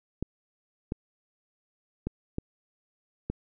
clicks, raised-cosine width 3 ms, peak -17 dBFS, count 5, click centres 0.226 / 0.921 / 2.07 / 2.384 / 3.3 s, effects none

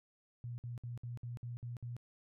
sine tone bursts, 120.1 Hz, B2, 48 cents flat, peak -40 dBFS, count 8, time 0.44-1.966 s, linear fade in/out 0 ms, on 140 ms, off 58 ms, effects none

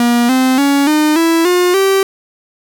45% pulse tone with pitch steps, 238.9 / 259 / 280.8 / 304.5 / 330.1 / 357.9 / 388.1 Hz, A#3 / C4 / C#4 / D#4 / E4 / F4 / G4, +43 / -17 / +22 / -37 / +2 / +42 / -17 cents, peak -9 dBFS, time 0-2.03 s, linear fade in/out 2 ms, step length 290 ms, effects none

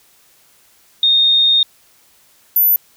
sine tone pair in turn, 3686 / 13997 Hz, A#7 / A9, -20 / -10 cents, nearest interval octave + major seventh, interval 2310 cents, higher second, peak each -9 / -9 dBFS, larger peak neither, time 1.03-1.63 / 2.56-2.76 s, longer first, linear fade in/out 2 ms, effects white hiss -52 dBFS RMS until 2.96 s

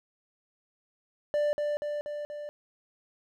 triangle tone with echo, 590 Hz, D5, 8 cents sharp, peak -22 dBFS, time 1.34-1.53 s, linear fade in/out 0 ms, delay 240 ms, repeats 4, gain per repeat -3 dB, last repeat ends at 2.49 s, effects none

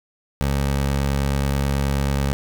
20% pulse tone, 69.3 Hz, C#2, in tune, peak -14 dBFS, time 0.41-2.33 s, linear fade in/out 0 ms, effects none

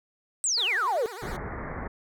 sine exponential sweep, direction down, 8372 to 415.1 Hz, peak -23 dBFS, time 0.44-1.06 s, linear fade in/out 0 ms
15% pulse tone with vibrato, 422.6 Hz, G#4, 30 cents sharp, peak -31 dBFS, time 0.57-1.37 s, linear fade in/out 10 ms, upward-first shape sine, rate 10 Hz, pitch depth 260 cents each way
pink low-pass noise, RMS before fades -35 dBFS, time 1.22-1.88 s, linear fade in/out 10 ms, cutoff 2100 Hz, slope 96 dB/octave
effects none

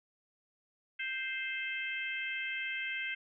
harmonic tone, 523.3 Hz, C5, in tune, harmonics 3 / 4 / 5 / 6, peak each -40 / -38 / -40 / -45 dBFS, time 0.99-3.15 s, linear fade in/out 10 ms, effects none

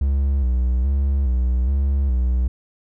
triangle tone with vibrato, 65.4 Hz, C2, in tune, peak -14 dBFS, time 0.01-2.48 s, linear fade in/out 5 ms, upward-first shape square, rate 1.2 Hz, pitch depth 87 cents each way, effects none

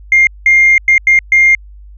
sine tone bursts at uneven times, 2116 Hz, C7, 19 cents sharp, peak -3 dBFS, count 5, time 0.12-0.27 / 0.46-0.78 / 0.88-0.98 / 1.07-1.19 / 1.32-1.55 s, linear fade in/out 2 ms, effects tanh soft clip ceiling 0 dBFS + added 50 Hz sine -32 dBFS peak until 1.97 s

